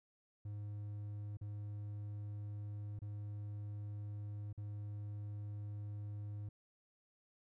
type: tone with dropouts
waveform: triangle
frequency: 103.6 Hz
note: G#2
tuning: 4 cents flat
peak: -40 dBFS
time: 0.45-6.49 s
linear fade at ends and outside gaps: 5 ms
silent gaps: 1.371-1.412 / 2.991-3.018 / 4.529-4.576 s
effects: none